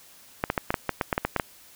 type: clicks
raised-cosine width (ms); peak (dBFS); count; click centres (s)
0.5; -8; 12; 0.439 / 0.501 / 0.578 / 0.705 / 0.742 / 0.893 / 1.012 / 1.128 / 1.179 / 1.25 / 1.363 / 1.398
effects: white hiss -52 dBFS RMS until 1.75 s

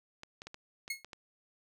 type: clicks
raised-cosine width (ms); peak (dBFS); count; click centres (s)
0.2; -28; 7; 0.234 / 0.419 / 0.47 / 0.544 / 0.879 / 1.046 / 1.132
type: tone with exponential decay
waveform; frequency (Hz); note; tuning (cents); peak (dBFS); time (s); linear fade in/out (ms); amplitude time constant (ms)
sawtooth; 2169; C#7; -38; -28; 0.9-1.04; 5; 29
effects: none

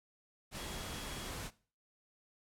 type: tone in noise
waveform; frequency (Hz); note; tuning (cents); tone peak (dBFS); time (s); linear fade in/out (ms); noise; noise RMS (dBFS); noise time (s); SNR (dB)
sine; 3322; G#7; 0; -52; 0.56-1.32; 50; pink; -43; 0.51-1.51; -12
effects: noise-tail reverb RT60 0.4 s tail -19 dB re dry + low-pass 12000 Hz 12 dB/octave

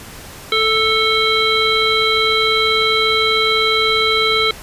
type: harmonic tone with a mistuned harmonic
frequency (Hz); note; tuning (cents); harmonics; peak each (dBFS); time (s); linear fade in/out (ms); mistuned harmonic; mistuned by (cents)
440; A4; 0; 1 / 3 / 5 / 7 / 9; -19 / -19 / -19 / -19 / -19; 0.52-4.51; 2; 7; +62
effects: pink hiss -35 dBFS RMS until 4.62 s + resampled to 32000 Hz

